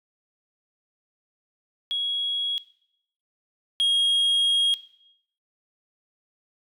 sine tone pair in turn, 3322 / 3269 Hz, G#7 / G#7, 0 / -28 cents, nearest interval unison, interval 28 cents, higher first, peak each -23 / -16 dBFS, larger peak second, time 1.91-2.58 / 3.8-4.74 s, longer second, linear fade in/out 0 ms, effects noise-tail reverb RT60 0.7 s tail -17 dB re dry + tanh soft clip ceiling -18 dBFS

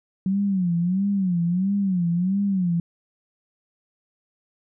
sine tone with vibrato, 185 Hz, F#3, in tune, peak -19 dBFS, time 0.26-2.8 s, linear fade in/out 2 ms, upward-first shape sine, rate 1.5 Hz, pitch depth 150 cents each way, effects none

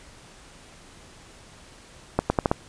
accelerating click train, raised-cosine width 1 ms, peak -5 dBFS, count 5, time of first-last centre 2.19-2.515 s, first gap 110 ms, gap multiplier 0.8, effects pink hiss -49 dBFS RMS until 2.68 s + resampled to 22050 Hz

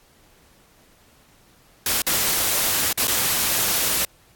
white noise with dropouts, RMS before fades -21 dBFS, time 1.86-4.05 s, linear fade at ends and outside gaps 2 ms, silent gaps 2.02-2.066 / 2.928-2.976 / 3.072-3.079 s, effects pink hiss -56 dBFS RMS until 4.35 s + AAC 64 kbps

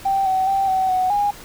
triangle tone with pitch steps, 781 / 757 / 781 / 757 / 742 / 818 Hz, G5 / F#5 / G5 / F#5 / F#5 / G#5, -7 / +39 / -7 / +39 / +5 / -26 cents, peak -12 dBFS, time 0.05-1.31 s, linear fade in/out 10 ms, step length 210 ms, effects tanh soft clip ceiling -14 dBFS + pink hiss -40 dBFS RMS until 1.44 s

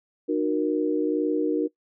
sine tone cluster, 305 / 366.8 / 469 Hz, D#4 / F#4 / A#4, -34 / -15 / +11 cents, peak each -24 / -27 / -26 dBFS, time 0.28-1.68 s, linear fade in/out 20 ms, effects noise-tail reverb RT60 0.1 s tail -20 dB re dry

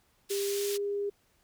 pink band-pass noise, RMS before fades -38 dBFS, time 0.29-0.78 s, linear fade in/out 20 ms, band 3500 to 16000 Hz, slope 12 dB/octave
sine tone with pitch glide, 399.2 to 405 Hz, G4 to G#4, +32 to -43 cents, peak -29 dBFS, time 0.3-1.1 s, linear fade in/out 10 ms, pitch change +25 cents, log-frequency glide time 0.44-0.66 s
effects pink hiss -69 dBFS RMS until 1.43 s

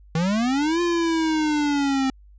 square linear two-way sweep, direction up then down, 155.56 to 349.2 to 262.7 Hz, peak -20 dBFS, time 0.15-2.1 s, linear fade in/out 2 ms, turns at 0.81 s, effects added 50 Hz sine -46 dBFS peak until 2.38 s + resampled to 16000 Hz

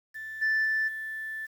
sine tone with level steps, 1760 Hz, A6, in tune, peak -36 / -21 / -23 / -33 dBFS, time 0.14-1.47 s, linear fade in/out 20 ms, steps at 0.41 / 0.64 / 0.87 s, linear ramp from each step 20 ms, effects tanh soft clip ceiling -21 dBFS + 9-bit

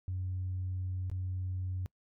sine tone with dropouts, 92.3 Hz, F#2, 4 cents flat, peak -32 dBFS, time 0.08-1.86 s, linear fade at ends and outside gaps 0 ms, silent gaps 1.099-1.115 s, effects noise-tail reverb RT60 0.1 s tail -25 dB re dry + tanh soft clip ceiling -29 dBFS

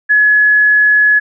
sine tone, 1696 Hz, G#6, 36 cents sharp, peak -6 dBFS, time 0.09-1.2 s, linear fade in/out 20 ms, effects none

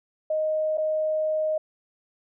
sine tone with dropouts, 622.3 Hz, D#5, in tune, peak -22 dBFS, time 0.3-1.58 s, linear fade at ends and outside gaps 5 ms, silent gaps 0.774-0.78 s, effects none

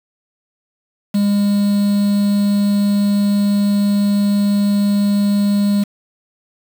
triangle tone with quantisation, 203 Hz, G#3, 39 cents flat, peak -10 dBFS, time 1.14-5.84 s, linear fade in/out 10 ms, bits 5, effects none

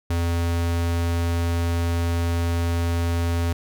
square tone, 85 Hz, F2, 46 cents flat, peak -21 dBFS, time 0.1-3.53 s, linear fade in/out 5 ms, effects none

